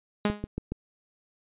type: tone with exponential decay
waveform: sawtooth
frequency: 207.7 Hz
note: G#3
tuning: in tune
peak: -16 dBFS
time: 0.25-0.47 s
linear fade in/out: 2 ms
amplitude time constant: 47 ms
type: click train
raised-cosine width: 3 ms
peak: -18 dBFS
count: 4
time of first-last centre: 0.3-0.72 s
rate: 7.14 Hz
effects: resampled to 8000 Hz